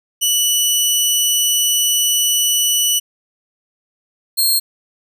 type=tone pair in turn; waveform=15% pulse; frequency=2960 / 4233 Hz; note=F#7 / C8; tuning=0 / +19 cents; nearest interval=tritone; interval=619 cents; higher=second; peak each=-6 dBFS; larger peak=neither; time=0.21-3 / 4.37-4.6 s; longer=first; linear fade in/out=20 ms; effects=none